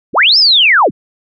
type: linear two-way sweep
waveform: sine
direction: up then down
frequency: 83.3 to 5380 to 83.3 Hz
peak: -5 dBFS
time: 0.13-0.91 s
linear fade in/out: 50 ms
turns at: 0.38 s
effects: none